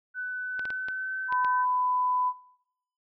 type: tone with pitch glide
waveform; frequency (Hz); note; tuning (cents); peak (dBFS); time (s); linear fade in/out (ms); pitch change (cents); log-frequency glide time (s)
sine; 1499 to 1533.2; F#6 to G6; +22 to -39; -30; 0.14-1.66; 50; +39; 0.41-1.18
type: clicks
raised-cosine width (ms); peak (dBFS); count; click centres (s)
0.3; -23; 6; 0.594 / 0.654 / 0.704 / 0.885 / 1.325 / 1.447
type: tone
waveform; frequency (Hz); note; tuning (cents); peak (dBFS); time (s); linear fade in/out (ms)
sine; 1000; B5; +21; -24; 1.28-2.33; 50
effects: noise-tail reverb RT60 0.9 s tail -22 dB re dry